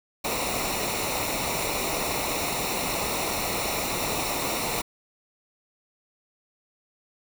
pink noise with comb filter, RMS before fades -28 dBFS, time 0.24-4.82 s, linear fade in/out 10 ms, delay 0.62 ms, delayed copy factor -0.7, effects none

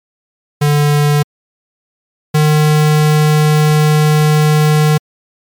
square tone pair in turn, 146.83 / 152.16 Hz, D3 / D#3, 0 / -38 cents, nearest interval minor second, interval 62 cents, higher second, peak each -9 / -8 dBFS, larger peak second, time 0.61-1.23 / 2.34-4.98 s, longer second, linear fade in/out 10 ms, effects MP3 96 kbps

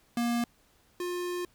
square tone pair in turn, 237 / 355.1 Hz, A#3 / F4, +29 / +29 cents, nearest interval perfect fifth, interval 700 cents, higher second, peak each -27 / -32 dBFS, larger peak first, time 0.17-0.44 / 1-1.45 s, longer second, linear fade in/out 2 ms, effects pink hiss -65 dBFS RMS until 1.54 s

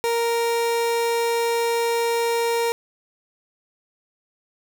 30% pulse tone, 466.2 Hz, A#4, in tune, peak -17 dBFS, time 0.04-2.72 s, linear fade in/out 0 ms, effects none

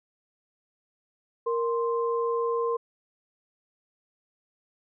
sine tone pair together, 466.2 / 1046.6 Hz, A#4 / C6, 0 / 0 cents, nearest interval octave + major second, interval 1400 cents, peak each -25 / -30 dBFS, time 1.46-2.77 s, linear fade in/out 10 ms, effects none

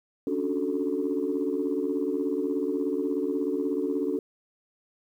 sine chord, D major seventh, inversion third, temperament equal, 277.2 / 293.7 / 370 / 440 Hz, C#4 / D4 / F#4 / A4, 0 / 0 / 0 / 0 cents, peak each -30 dBFS, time 0.27-4.19 s, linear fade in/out 2 ms, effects tanh soft clip ceiling -17 dBFS + 10-bit

